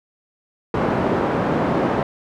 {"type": "band-pass noise", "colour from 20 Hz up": "pink", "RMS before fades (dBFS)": -20, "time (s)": [0.74, 2.03], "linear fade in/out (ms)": 2, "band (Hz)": [170, 1000], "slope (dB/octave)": 12, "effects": []}